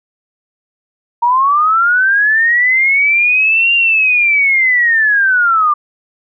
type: linear two-way sweep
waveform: sine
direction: up then down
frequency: 930 to 2794 to 1175 Hz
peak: -8 dBFS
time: 1.22-5.74 s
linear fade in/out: 10 ms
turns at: 3.74 s
effects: none